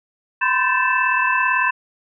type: tone cluster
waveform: sine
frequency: 1000 / 1038 / 1554 / 1753 / 2639 Hz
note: B5 / C6 / G6 / A6 / E7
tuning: +21 / -14 / -16 / -7 / +1 cents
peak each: -22 dBFS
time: 0.41-1.71 s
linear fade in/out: 10 ms
effects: none